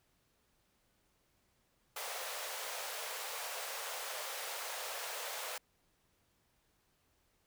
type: high-pass noise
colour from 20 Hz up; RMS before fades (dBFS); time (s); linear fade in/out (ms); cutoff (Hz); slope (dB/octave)
pink; -42; 1.96-5.58; 5; 480; 48
effects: pink hiss -75 dBFS RMS until 7.46 s